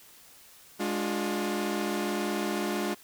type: chord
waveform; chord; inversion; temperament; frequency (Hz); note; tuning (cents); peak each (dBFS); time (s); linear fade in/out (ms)
sawtooth; D diminished; second; equal with one note detuned; 207.7 / 293.7 / 355.3; Ab3 / D4 / F4; 0 / 0 / +30; -28 / -31 / -28; 0.79-2.95; 20
effects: white hiss -54 dBFS RMS until 3.03 s